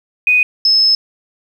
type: tone pair in turn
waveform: sine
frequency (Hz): 2489 / 5203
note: D#7 / E8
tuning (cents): 0 / -23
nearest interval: octave + minor second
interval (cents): 1277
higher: second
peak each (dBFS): -8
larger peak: neither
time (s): 0.27-0.43 / 0.65-0.95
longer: second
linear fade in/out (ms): 2
effects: 7-bit